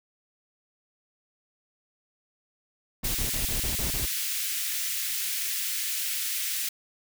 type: noise bursts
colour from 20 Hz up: brown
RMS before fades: -32 dBFS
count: 7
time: 3.03-4.056 s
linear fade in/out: 5 ms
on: 120 ms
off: 31 ms
type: high-pass noise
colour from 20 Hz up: white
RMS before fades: -30 dBFS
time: 3.04-6.69 s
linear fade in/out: 5 ms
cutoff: 1800 Hz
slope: 24 dB/octave
effects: none